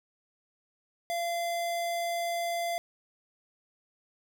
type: tone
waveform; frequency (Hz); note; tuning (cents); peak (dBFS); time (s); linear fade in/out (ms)
square; 686; F5; -31; -30; 1.1-2.78; 0
effects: none